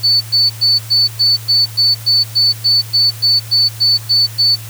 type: tone bursts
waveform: sine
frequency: 4489 Hz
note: C#8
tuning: 21 cents sharp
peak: -8 dBFS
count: 16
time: 0.03-4.56 s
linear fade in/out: 20 ms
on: 180 ms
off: 110 ms
effects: added 111 Hz sine -28 dBFS peak until 4.69 s + white hiss -34 dBFS RMS until 4.69 s